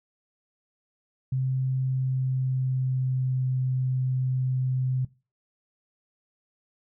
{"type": "tone with pitch glide", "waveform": "sine", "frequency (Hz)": [130.81, 129.08], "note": ["C3", "C3"], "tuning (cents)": [0, -23], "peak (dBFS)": -23, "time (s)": [1.32, 5.05], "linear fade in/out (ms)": 5, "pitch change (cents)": -23, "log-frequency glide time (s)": [1.81, 3.47], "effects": ["noise-tail reverb RT60 0.3 s tail -20 dB re dry"]}